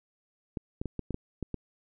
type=clicks; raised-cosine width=3 ms; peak=-20 dBFS; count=8; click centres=0.572 / 0.815 / 0.857 / 0.993 / 1.107 / 1.144 / 1.427 / 1.543 s; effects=none